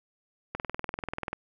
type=click train; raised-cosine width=0.5 ms; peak=-17 dBFS; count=17; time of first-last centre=0.55-1.33 s; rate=20.5 Hz; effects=none